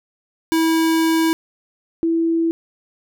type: tone pair in turn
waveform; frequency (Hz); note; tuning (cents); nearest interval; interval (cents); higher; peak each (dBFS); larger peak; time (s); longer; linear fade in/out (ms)
square / sine; 324.8 / 330.5; E4 / E4; -26 / +5; unison; 31; second; -15; neither; 0.52-1.33 / 2.03-2.51; first; 0
effects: none